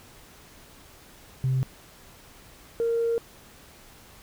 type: tone pair in turn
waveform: sine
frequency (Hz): 130.81 / 463.3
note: C3 / A#4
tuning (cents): 0 / -11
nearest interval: octave + minor seventh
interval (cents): 2189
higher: second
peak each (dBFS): -20 / -21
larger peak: first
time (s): 1.44-1.63 / 2.8-3.18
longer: second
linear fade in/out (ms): 0
effects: tanh soft clip ceiling -18 dBFS + pink hiss -51 dBFS RMS until 4.22 s